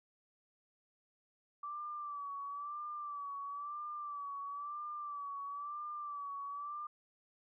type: tone with vibrato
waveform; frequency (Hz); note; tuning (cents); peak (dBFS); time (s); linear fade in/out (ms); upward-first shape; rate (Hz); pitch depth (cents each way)
sine; 1160; D6; -22; -40; 1.63-6.87; 5; sine; 1; 57
effects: none